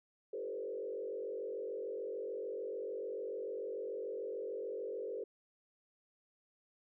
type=tone with frequency modulation; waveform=sine; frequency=455.3 Hz; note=A#4; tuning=41 cents flat; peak=-38 dBFS; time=0.33-5.24 s; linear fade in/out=5 ms; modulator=46.8 Hz; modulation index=1.5; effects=none